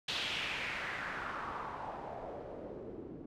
white noise with low-pass filter sweep, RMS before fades -41 dBFS, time 0.08-3.26 s, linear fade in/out 5 ms, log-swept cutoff 3600 to 300 Hz, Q 2.8, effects none

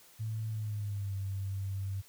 sine tone with pitch glide, 110 to 97.43 Hz, A2 to G2, 0 to -10 cents, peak -33 dBFS, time 0.19-2.02 s, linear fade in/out 20 ms, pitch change -210 cents, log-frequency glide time 0.49-1.15 s, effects white hiss -59 dBFS RMS until 2.08 s

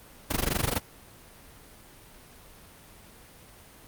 pink noise with amplitude modulation, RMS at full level -24 dBFS, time 0.3-0.8 s, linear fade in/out 10 ms, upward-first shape sine, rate 24 Hz, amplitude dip 90%, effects pink hiss -51 dBFS RMS until 3.87 s + Opus 32 kbps

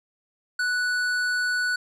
triangle tone with hard clipping, 1480 Hz, F#6, in tune, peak -24 dBFS, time 0.59-1.76 s, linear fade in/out 5 ms, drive 14 dB, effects none

